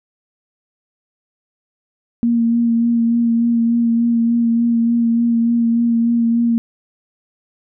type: tone with vibrato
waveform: sine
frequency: 233.1 Hz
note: A#3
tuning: in tune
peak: -12 dBFS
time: 2.23-6.58 s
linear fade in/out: 0 ms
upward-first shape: sine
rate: 3.4 Hz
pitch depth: 20 cents each way
effects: none